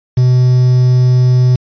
triangle tone with quantisation, 126 Hz, B2, 35 cents sharp, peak -4 dBFS, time 0.17-1.56 s, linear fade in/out 5 ms, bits 5, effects resampled to 11025 Hz

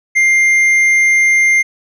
triangle tone with tanh clipping, 2100 Hz, C7, 6 cents sharp, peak -9 dBFS, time 0.15-1.63 s, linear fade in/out 20 ms, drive 10 dB, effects none

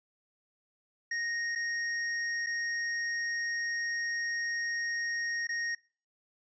square tone with dropouts, 1864.7 Hz, A#6, in tune, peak -32 dBFS, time 1.11-5.75 s, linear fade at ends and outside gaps 5 ms, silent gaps 1.552-1.557 / 2.463-2.468 / 5.471-5.49 s, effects noise-tail reverb RT60 0.4 s tail -22 dB re dry + resampled to 16000 Hz

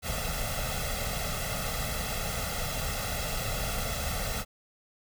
pink noise with comb filter, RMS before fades -32 dBFS, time 0.02-4.45 s, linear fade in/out 50 ms, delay 1.5 ms, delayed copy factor +0.85, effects none

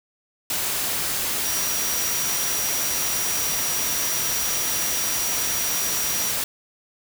sine tone in noise, 5770 Hz, F#8, 44 cents flat, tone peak -27 dBFS, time 1.45-6.31 s, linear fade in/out 2 ms, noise white, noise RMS -25 dBFS, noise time 0.5-6.44 s, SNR -5 dB, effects none

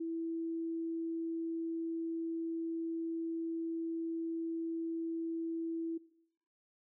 sine tone, 329.6 Hz, E4, in tune, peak -35 dBFS, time 0-5.98 s, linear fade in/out 10 ms, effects noise-tail reverb RT60 0.7 s tail -19 dB re dry

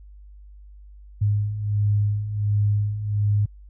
sine beating tone pair, 102.5 / 103.9 Hz, G#2 / G#2, -22 / +1 cents, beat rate 1.4 Hz, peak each -26 / -20 dBFS, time 1.21-3.46 s, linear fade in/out 10 ms, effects added 50 Hz sine -42 dBFS peak until 3.69 s

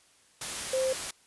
sine tone in noise, 523.3 Hz, C5, in tune, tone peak -25 dBFS, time 0.73-0.93 s, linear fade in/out 5 ms, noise white, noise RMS -35 dBFS, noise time 0.41-1.11 s, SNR +7 dB, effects white hiss -62 dBFS RMS until 1.26 s + resampled to 24000 Hz

